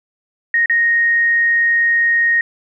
sine tone with dropouts, 1864.7 Hz, A#6, in tune, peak -11 dBFS, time 0.54-2.41 s, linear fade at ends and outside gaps 2 ms, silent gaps 0.659-0.697 s, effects none

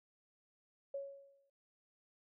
sine tone with exponential decay, 555 Hz, C#5, 2 cents sharp, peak -37 dBFS, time 0.94-1.5 s, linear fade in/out 5 ms, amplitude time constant 120 ms, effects none

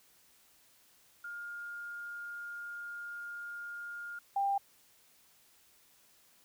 sine tone pair in turn, 1414 / 794.5 Hz, F6 / G5, +21 / +23 cents, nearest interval minor seventh, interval 998 cents, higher first, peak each -40 / -28 dBFS, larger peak second, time 1.24-4.19 / 4.36-4.58 s, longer first, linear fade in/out 5 ms, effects white hiss -65 dBFS RMS until 6.44 s

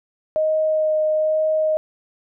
sine tone with vibrato, 622.3 Hz, D#5, in tune, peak -16 dBFS, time 0.36-1.77 s, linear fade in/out 0 ms, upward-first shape sine, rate 1.1 Hz, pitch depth 10 cents each way, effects none

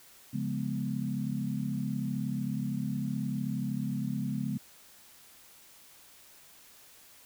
sine chord, C# dominant seventh, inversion none, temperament equal, 138.59 / 174.61 / 207.7 / 246.9 Hz, C#3 / E#3 / G#3 / B3, 0 / 0 / 0 / 0 cents, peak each -35 / -39 / -34 / -36 dBFS, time 0.33-4.58 s, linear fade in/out 10 ms, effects white hiss -56 dBFS RMS until 7.25 s

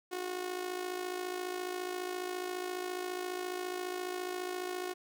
sawtooth tone with amplitude modulation, 363.9 Hz, F#4, 29 cents flat, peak -29 dBFS, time 0.11-4.94 s, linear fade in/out 20 ms, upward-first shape sine, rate 54.6 Hz, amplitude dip 65%, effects none

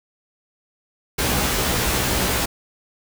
pink noise with comb filter, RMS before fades -21 dBFS, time 1.18-2.46 s, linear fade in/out 10 ms, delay 16 ms, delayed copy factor +0.85, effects none

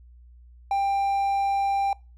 triangle tone, 792 Hz, G5, 18 cents sharp, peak -19 dBFS, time 0.71-1.93 s, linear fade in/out 2 ms, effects noise-tail reverb RT60 0.3 s tail -25 dB re dry + added 60 Hz sine -47 dBFS peak until 2.17 s

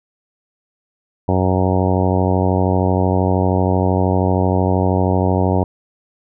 harmonic tone, 92.9 Hz, F#2, 7 cents sharp, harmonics 1 / 2 / 3 / 4 / 5 / 6 / 7 / 8 / 9 / 10, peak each -17 / -20 / -22 / -23 / -24 / -25 / -25 / -26 / -27 / -27 dBFS, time 1.28-5.64 s, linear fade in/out 5 ms, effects none

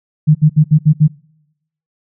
sine tone bursts, 152.7 Hz, D#3, 32 cents flat, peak -4 dBFS, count 6, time 0.27-1.08 s, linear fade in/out 20 ms, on 80 ms, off 66 ms, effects noise-tail reverb RT60 0.8 s tail -25 dB re dry

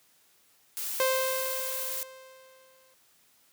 blue noise, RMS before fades -34 dBFS, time 0.77-2.03 s, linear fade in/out 0 ms
sawtooth tone with exponential decay, 523.3 Hz, C5, in tune, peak -19 dBFS, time 1-2.94 s, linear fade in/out 1 ms, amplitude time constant 420 ms
effects white hiss -64 dBFS RMS until 3.52 s + high-pass 80 Hz 12 dB/octave

